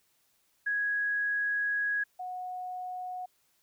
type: tone pair in turn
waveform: sine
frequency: 1661.2 / 731.5 Hz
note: G#6 / F#5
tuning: 0 / -20 cents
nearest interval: octave + major second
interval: 1420 cents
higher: first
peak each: -27 / -35 dBFS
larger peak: first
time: 0.66-2.04 / 2.19-3.26 s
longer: first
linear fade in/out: 10 ms
effects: white hiss -71 dBFS RMS until 3.62 s